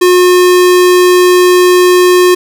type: tone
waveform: square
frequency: 360 Hz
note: F#4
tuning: 47 cents flat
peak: -4 dBFS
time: 0.01-2.35 s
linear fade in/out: 10 ms
effects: none